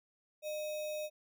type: tone with sample-and-hold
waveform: sine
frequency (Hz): 609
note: D#5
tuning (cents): -37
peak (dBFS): -36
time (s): 0.42-1.1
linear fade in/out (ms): 50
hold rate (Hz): 3150
effects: none